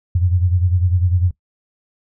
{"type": "beating tone pair", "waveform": "sine", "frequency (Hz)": [88.1, 98.1], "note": ["F2", "G2"], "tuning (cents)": [16, 2], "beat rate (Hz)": 10, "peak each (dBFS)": [-14, -20], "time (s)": [0.15, 1.31], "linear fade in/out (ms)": 5, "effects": ["noise-tail reverb RT60 0.1 s tail -19 dB re dry"]}